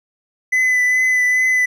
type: tone with vibrato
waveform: triangle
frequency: 2008 Hz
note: B6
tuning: 28 cents sharp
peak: -11 dBFS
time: 0.52-1.66 s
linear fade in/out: 10 ms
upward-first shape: triangle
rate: 2.4 Hz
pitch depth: 20 cents each way
effects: none